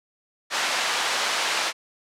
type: band-pass noise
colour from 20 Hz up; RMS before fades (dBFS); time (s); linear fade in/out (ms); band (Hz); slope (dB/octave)
pink; -25; 0.5-1.73; 50; 870 to 6100; 12
effects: low-pass 12000 Hz 12 dB/octave